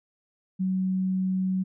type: tone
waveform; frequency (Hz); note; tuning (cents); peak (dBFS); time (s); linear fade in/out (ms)
sine; 187.4; F#3; +22; -23; 0.59-1.64; 20
effects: none